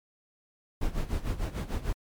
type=noise with tremolo; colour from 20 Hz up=brown; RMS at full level=-28 dBFS; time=0.81-1.93 s; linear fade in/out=5 ms; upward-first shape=sine; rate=6.7 Hz; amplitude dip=80%; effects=MP3 96 kbps